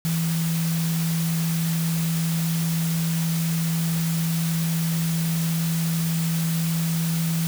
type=tone in noise; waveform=sine; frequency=164.5 Hz; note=E3; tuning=3 cents flat; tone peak=-21 dBFS; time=0.05-7.47 s; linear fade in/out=0 ms; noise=white; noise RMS=-32 dBFS; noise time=0.05-7.47 s; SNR=+8 dB; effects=none